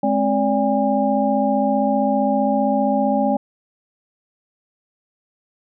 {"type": "tone cluster", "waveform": "sine", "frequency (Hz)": [210.8, 266.1, 577, 810], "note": ["G#3", "C4", "D5", "G#5"], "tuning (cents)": [26, 29, -31, -43], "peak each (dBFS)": -21, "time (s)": [0.03, 3.37], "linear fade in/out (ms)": 5, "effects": []}